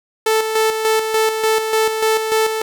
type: tone with tremolo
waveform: sawtooth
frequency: 439.8 Hz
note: A4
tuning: 1 cent flat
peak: -9 dBFS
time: 0.26-2.62 s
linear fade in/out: 5 ms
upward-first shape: square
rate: 3.4 Hz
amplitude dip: 50%
effects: none